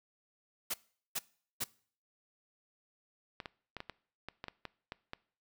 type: noise bursts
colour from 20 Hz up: white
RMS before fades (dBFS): -35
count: 3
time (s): 0.7-1.643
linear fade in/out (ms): 10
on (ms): 41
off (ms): 410
type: clicks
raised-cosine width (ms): 0.3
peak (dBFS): -25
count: 11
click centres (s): 3.402 / 3.458 / 3.767 / 3.804 / 3.897 / 4.286 / 4.441 / 4.483 / 4.653 / 4.921 / 5.134
effects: noise-tail reverb RT60 0.5 s tail -22 dB re dry